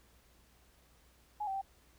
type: tone with pitch steps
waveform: sine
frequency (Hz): 838 / 774 / 780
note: G#5 / G5 / G5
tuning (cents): +15 / -22 / -9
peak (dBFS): -34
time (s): 1.4-1.616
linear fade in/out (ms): 10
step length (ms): 72
effects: added 60 Hz sine -66 dBFS peak until 1.98 s + pink hiss -67 dBFS RMS until 1.98 s